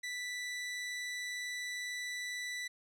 sawtooth tone, 1975.5 Hz, B6, in tune, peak -34 dBFS, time 0.03-2.68 s, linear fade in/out 10 ms, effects low-pass 9000 Hz 12 dB/octave

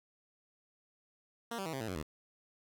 10% pulse tone with pitch steps, 233.1 / 193.76 / 161.06 / 133.88 / 111.29 / 92.51 / 76.89 Hz, A#3 / G3 / E3 / C3 / A2 / F#2 / D#2, 0 / -20 / -40 / +40 / +20 / 0 / -20 cents, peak -29 dBFS, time 1.51-2.028 s, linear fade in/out 5 ms, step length 74 ms, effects none

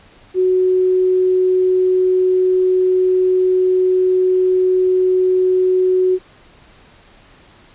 sine tone, 369.7 Hz, F#4, 1 cent flat, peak -11 dBFS, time 0.34-6.19 s, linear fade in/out 50 ms, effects pink hiss -47 dBFS RMS until 7.74 s + resampled to 8000 Hz

